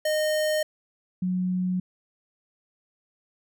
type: tone pair in turn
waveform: square / sine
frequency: 615 / 182.84 Hz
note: D#5 / F#3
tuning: -20 / -20 cents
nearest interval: octave + major sixth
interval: 2100 cents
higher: first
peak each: -23 dBFS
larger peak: neither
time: 0.05-0.63 / 1.22-1.8 s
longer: neither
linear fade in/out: 5 ms
effects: none